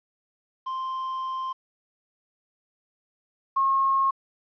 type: tone pair in turn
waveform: triangle / sine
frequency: 1046.5 / 1081.5 Hz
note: C6 / C#6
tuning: 0 / -43 cents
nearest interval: minor second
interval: 57 cents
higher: second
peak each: -26 / -19 dBFS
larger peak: second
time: 0.66-1.53 / 3.56-4.11 s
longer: first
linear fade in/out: 10 ms
effects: resampled to 11025 Hz + 10-bit